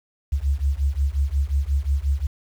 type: beating tone pair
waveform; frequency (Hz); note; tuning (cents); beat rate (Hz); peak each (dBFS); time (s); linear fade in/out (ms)
sine; 67 / 72.6; C2 / D2; +42 / -19; 5.6; -22; 0.32-2.27; 10
effects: 8-bit